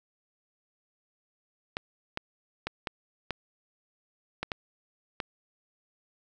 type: clicks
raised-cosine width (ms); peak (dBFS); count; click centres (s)
0.3; -15; 8; 1.769 / 2.174 / 2.67 / 2.872 / 3.307 / 4.43 / 4.518 / 5.202
effects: none